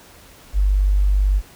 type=tone; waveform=sine; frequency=49 Hz; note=G1; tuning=in tune; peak=-13 dBFS; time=0.53-1.42 s; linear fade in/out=50 ms; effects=pink hiss -46 dBFS RMS until 1.55 s